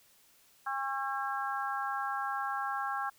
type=harmonic tone with a mistuned harmonic; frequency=270 Hz; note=C#4; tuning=45 cents flat; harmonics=3 / 4 / 5 / 6; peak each=-36 / -37 / -38 / -39 dBFS; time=0.66-3.1 s; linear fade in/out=10 ms; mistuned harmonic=4; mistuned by=+20 cents; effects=white hiss -64 dBFS RMS until 3.18 s